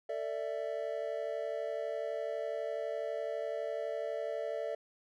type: chord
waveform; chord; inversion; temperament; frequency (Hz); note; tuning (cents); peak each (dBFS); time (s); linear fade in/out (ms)
triangle; A suspended fourth; none; equal with one note detuned; 447.7 / 587.3 / 659.3; A4 / D5 / E5; +30 / 0 / 0; -38 / -36 / -37; 0.09-4.75; 5
effects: none